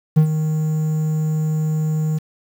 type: tone with ADSR envelope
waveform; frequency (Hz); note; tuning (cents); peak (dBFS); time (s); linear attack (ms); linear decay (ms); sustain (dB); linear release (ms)
triangle; 155.56; D#3; 0; -5; 0.16-2.19; 16; 87; -10; 15
effects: 7-bit